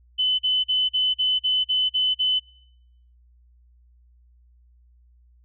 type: tone bursts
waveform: sine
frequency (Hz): 3022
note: F#7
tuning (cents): +36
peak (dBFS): -18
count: 9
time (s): 0.18-2.398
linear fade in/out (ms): 20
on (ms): 210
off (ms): 41
effects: noise-tail reverb RT60 0.8 s tail -25 dB re dry + added 60 Hz sine -53 dBFS peak until 5.44 s